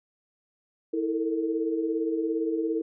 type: tone cluster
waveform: sine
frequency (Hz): 325.5 / 437.8 / 455.2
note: E4 / A4 / A#4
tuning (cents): -22 / -9 / -41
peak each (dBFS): -27 / -33 / -30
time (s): 0.93-2.82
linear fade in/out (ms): 10
effects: none